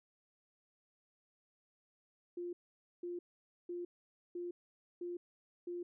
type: tone bursts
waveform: sine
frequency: 350.5 Hz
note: F4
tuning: 6 cents sharp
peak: -39 dBFS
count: 6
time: 2.37-5.83 s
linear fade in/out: 5 ms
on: 160 ms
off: 500 ms
effects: none